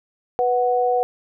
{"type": "tone pair together", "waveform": "sine", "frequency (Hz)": [492.8, 739.5], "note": ["B4", "F#5"], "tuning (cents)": [-4, -1], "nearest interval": "perfect fifth", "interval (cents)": 703, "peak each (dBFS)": -19, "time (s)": [0.39, 1.03], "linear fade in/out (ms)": 0, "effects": []}